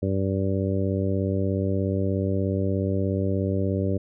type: harmonic tone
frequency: 96.8 Hz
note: G2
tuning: 21 cents flat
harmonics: 1 / 2 / 3 / 4 / 5 / 6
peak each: -25 / -28 / -30 / -31 / -32 / -33 dBFS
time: 0.02-3.98 s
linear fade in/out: 10 ms
effects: none